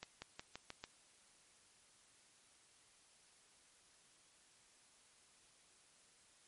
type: accelerating click train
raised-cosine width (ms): 0.2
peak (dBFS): -29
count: 6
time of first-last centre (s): 0.03-0.84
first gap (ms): 190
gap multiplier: 0.92
effects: white hiss -68 dBFS RMS until 6.47 s + MP3 48 kbps